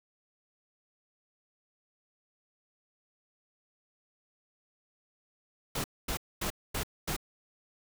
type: noise bursts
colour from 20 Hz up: pink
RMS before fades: -33 dBFS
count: 5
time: 5.75-7.165 s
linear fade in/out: 5 ms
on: 91 ms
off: 240 ms
effects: none